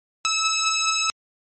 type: beating tone pair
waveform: 10% pulse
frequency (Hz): 1300 / 1304.7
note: E6 / E6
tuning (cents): -24 / -18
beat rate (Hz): 4.7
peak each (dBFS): -13 / -17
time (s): 0.25-1.1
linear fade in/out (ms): 0
effects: MP3 32 kbps